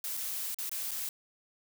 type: noise with dropouts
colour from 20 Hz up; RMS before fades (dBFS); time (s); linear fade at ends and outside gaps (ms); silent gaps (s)
blue; -36; 0.04-1.09; 1; 0.169-0.173 / 0.545-0.586 / 0.694-0.715 / 0.91-0.915
effects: none